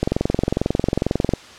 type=click train; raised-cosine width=2 ms; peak=-4 dBFS; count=30; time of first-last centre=0.03-1.336 s; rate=22.2 Hz; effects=white hiss -41 dBFS RMS until 1.58 s + low-pass 5000 Hz 12 dB/octave